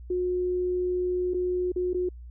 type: tone with dropouts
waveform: sine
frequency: 361.4 Hz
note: F#4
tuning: 41 cents flat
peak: -24 dBFS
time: 0.1-2.09 s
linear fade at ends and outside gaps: 5 ms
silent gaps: 1.337-1.343 / 1.72-1.76 / 1.933-1.944 s
effects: added 60 Hz sine -40 dBFS peak until 2.3 s